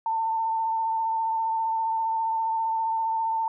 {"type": "tone with vibrato", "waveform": "sine", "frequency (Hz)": 897, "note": "A5", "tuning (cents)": 33, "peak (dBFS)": -23, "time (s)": [0.06, 3.48], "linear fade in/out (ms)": 2, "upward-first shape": "sine", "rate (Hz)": 15, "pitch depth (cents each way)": 21, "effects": []}